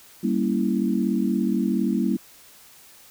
sine chord, G diminished seventh, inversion none, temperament equal, 196 / 233.1 / 277.2 / 329.6 Hz, G3 / Bb3 / Db4 / Fb4, 0 / 0 / 0 / 0 cents, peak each -24 / -24 / -28 / -27 dBFS, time 0.23-2.17 s, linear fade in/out 10 ms, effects white hiss -50 dBFS RMS until 3.1 s

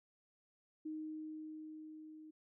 sine tone with level ramp, 311.1 Hz, D#4, in tune, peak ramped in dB -40 to -52 dBFS, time 0.85-2.31 s, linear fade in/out 10 ms, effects none

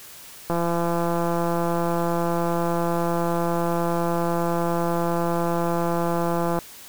click train, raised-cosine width 1 ms, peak -11 dBFS, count 1036, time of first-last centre 0.5-6.588 s, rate 170 Hz, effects white hiss -43 dBFS RMS until 6.88 s

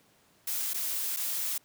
blue noise with dropouts, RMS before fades -32 dBFS, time 0.47-1.58 s, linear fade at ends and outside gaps 5 ms, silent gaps 0.735-0.743 / 1.164-1.169 s, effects pink hiss -64 dBFS RMS until 1.64 s + high-pass 100 Hz 12 dB/octave

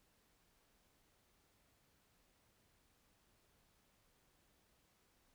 silence, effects pink hiss -75 dBFS RMS until 5.34 s

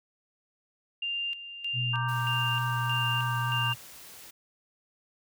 sine tone with tremolo, 2794 Hz, F7, in tune, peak -29 dBFS, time 1.02-3.74 s, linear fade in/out 5 ms, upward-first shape square, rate 1.6 Hz, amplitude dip 70%
sine tone with vibrato, 122.2 Hz, B2, 18 cents flat, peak -29 dBFS, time 1.73-3.76 s, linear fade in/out 50 ms, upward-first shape sine, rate 3.5 Hz, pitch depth 17 cents each way
sine chord, G minor, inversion first, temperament equal with one note detuned, 932.3 / 1178.1 / 1568 Hz, Bb5 / D6 / G6, 0 / +5 / 0 cents, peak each -34 dBFS, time 1.93-3.73 s, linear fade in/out 10 ms
white noise, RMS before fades -48 dBFS, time 2.08-4.31 s, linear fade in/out 10 ms
effects none

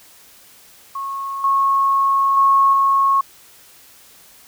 sine tone with level steps, 1095 Hz, C#6, 22 cents flat, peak -23 / -13 / -10 / -12 dBFS, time 0.95-3.21 s, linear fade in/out 5 ms, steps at 1.44 / 2.37 / 2.73 s, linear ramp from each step 2 ms, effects white hiss -47 dBFS RMS until 4.47 s

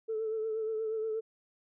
sine tone with vibrato, 440 Hz, A4, in tune, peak -30 dBFS, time 0.08-1.21 s, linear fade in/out 20 ms, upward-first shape triangle, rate 8.4 Hz, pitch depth 41 cents each way, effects tanh soft clip ceiling -26 dBFS

